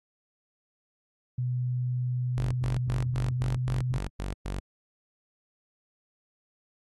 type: tone with pitch glide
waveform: sine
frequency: 124.7 to 126 Hz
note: B2 to B2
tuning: +17 to +35 cents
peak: -26 dBFS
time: 1.38-3.98 s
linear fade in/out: 5 ms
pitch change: +18 cents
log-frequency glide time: 3.25-3.55 s
type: tone bursts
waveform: sawtooth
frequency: 48 Hz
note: G1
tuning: 36 cents flat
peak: -27 dBFS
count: 9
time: 2.37-4.6 s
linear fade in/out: 10 ms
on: 150 ms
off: 110 ms
effects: AAC 32 kbps